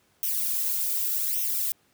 violet noise with flanger, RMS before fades -27 dBFS, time 0.23-1.72 s, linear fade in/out 0 ms, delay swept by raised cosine 0.33 to 2.83 ms, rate 0.86 Hz, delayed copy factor +0.8, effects pink hiss -65 dBFS RMS until 1.93 s + high-pass 100 Hz 12 dB/octave

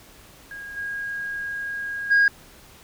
sine tone with level steps, 1634 Hz, G#6, 29 cents flat, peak -34 / -27 / -12 dBFS, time 0.51-2.28 s, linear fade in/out 2 ms, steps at 0.76 / 2.1 s, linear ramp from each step 20 ms, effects tanh soft clip ceiling -12 dBFS + pink hiss -49 dBFS RMS until 2.83 s

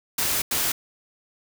white noise bursts at uneven times, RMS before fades -24 dBFS, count 2, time 0.18-0.42 / 0.51-0.72 s, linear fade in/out 5 ms, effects none

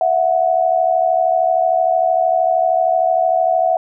sine tone pair together, 660.9 / 734 Hz, E5 / F#5, +4 / -14 cents, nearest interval major second, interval 182 cents, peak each -15 dBFS, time 0.01-3.77 s, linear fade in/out 2 ms, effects none

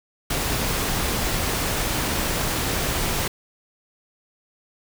pink noise, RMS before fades -24 dBFS, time 0.3-3.28 s, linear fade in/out 5 ms, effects none

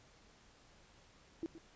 sine tone with echo, 329.6 Hz, E4, in tune, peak -36 dBFS, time 1.43-1.46 s, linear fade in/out 0 ms, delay 120 ms, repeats 1, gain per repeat -13 dB, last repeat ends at 1.58 s, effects pink hiss -64 dBFS RMS until 1.75 s + resampled to 16000 Hz

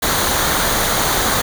pink noise with comb filter, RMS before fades -17 dBFS, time 0.02-1.42 s, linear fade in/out 10 ms, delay 0.38 ms, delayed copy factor -0.5, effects none

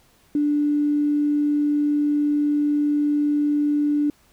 triangle tone with tanh clipping, 293.7 Hz, D4, in tune, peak -17 dBFS, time 0.35-4.1 s, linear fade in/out 2 ms, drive 3 dB, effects pink hiss -58 dBFS RMS until 4.32 s

